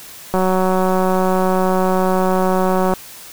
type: click train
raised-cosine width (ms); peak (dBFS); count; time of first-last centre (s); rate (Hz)
1; -4; 484; 0.34-2.937; 186
effects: white hiss -37 dBFS RMS until 3.32 s